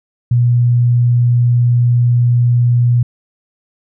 sine tone, 121 Hz, B2, 35 cents flat, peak -8 dBFS, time 0.31-3.03 s, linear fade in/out 5 ms, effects none

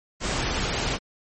pink noise, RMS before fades -26 dBFS, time 0.2-0.99 s, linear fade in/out 50 ms, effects MP3 32 kbps

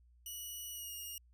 5% pulse tone with pitch glide, 2934 to 2852 Hz, F#7 to F7, -15 to +36 cents, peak -35 dBFS, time 0.26-1.18 s, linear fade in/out 2 ms, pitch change -49 cents, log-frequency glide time 0.71-0.93 s, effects added 60 Hz sine -62 dBFS peak until 1.33 s

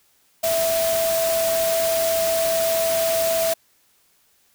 sine tone in noise, 659 Hz, E5, 1 cent flat, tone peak -19 dBFS, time 0.43-3.54 s, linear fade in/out 10 ms, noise white, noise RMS -26 dBFS, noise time 0.43-3.54 s, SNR +4 dB, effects white hiss -61 dBFS RMS until 4.54 s

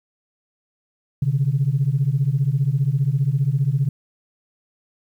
sine beating tone pair, 130.3 / 145.3 Hz, C3 / D3, -7 / -18 cents, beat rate 15 Hz, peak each -19 dBFS, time 1.22-3.89 s, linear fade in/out 5 ms, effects tanh soft clip ceiling -9 dBFS + 9-bit

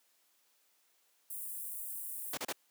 white high-pass noise, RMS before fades -42 dBFS, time 1.3-2.35 s, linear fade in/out 5 ms, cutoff 8500 Hz, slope 48 dB/octave
pink noise bursts, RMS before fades -36 dBFS, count 3, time 2.33-2.526 s, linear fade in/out 5 ms, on 44 ms, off 32 ms
effects white hiss -72 dBFS RMS until 2.7 s + high-pass 300 Hz 12 dB/octave

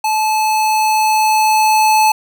square tone with level ramp, 866 Hz, A5, 28 cents flat, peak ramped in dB -14 to -9 dBFS, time 0.04-2.12 s, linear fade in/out 5 ms, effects none

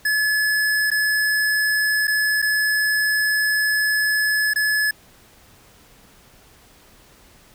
square tone with dropouts, 1712 Hz, A6, 48 cents flat, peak -18 dBFS, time 0.05-4.91 s, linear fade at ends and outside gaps 5 ms, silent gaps 0.904-0.914 / 2.072-2.078 / 2.419-2.424 / 4.536-4.558 s, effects pink hiss -51 dBFS RMS until 7.54 s

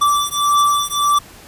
square beating tone pair, 1164 / 1165.7 Hz, D6 / D6, -16 / -13 cents, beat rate 1.7 Hz, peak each -17 dBFS, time 0.01-1.19 s, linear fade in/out 10 ms, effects pink hiss -41 dBFS RMS until 1.47 s + resampled to 32000 Hz

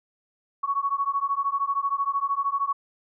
sine beating tone pair, 1108.7 / 1121.7 Hz, C#6 / C#6, 0 / +20 cents, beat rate 13 Hz, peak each -26 dBFS, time 0.63-2.73 s, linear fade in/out 10 ms, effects none

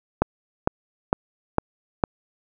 click train, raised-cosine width 1 ms, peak -3 dBFS, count 5, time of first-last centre 0.22-2.038 s, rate 2.2 Hz, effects none

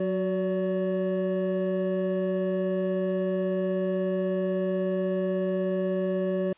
triangle tone cluster, 184.9 / 372 / 571 Hz, F#3 / F#4 / D5, -1 / +9 / -49 cents, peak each -27 dBFS, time 0-6.53 s, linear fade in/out 5 ms, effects white hiss -59 dBFS RMS until 6.57 s + resampled to 8000 Hz

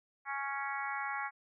harmonic tone, 277.2 Hz, C#4, in tune, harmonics 3 / 4 / 5 / 6 / 7 / 8, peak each -40 / -41 / -42 / -43 / -43 / -44 dBFS, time 0.25-1.31 s, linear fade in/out 50 ms, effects none

